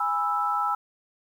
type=chord; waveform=sine; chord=E major; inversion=first; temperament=just; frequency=824.1 / 988.9 / 1318.5 Hz; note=G#5 / B5 / E6; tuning=-14 / +2 / 0 cents; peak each=-28 / -31 / -25 dBFS; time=0-0.75 s; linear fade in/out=5 ms; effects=9-bit